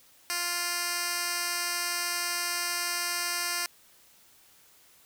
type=tone with band-pass filter; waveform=10% pulse; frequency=349.3 Hz; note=F4; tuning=in tune; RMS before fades=-31 dBFS; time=0.3-3.66 s; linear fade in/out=0 ms; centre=7600 Hz; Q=0.61; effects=white hiss -59 dBFS RMS until 5.05 s